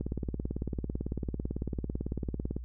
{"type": "click train", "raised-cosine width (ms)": 3, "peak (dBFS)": -20, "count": 47, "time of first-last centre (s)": [0.01, 2.566], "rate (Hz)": 18, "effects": ["noise-tail reverb RT60 0.1 s tail -25 dB re dry", "added 60 Hz sine -38 dBFS peak until 2.64 s"]}